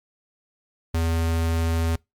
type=tone; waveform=square; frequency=82.41 Hz; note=E2; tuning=in tune; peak=-21 dBFS; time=0.94-1.96 s; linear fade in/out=5 ms; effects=noise-tail reverb RT60 0.2 s tail -25 dB re dry + MP3 96 kbps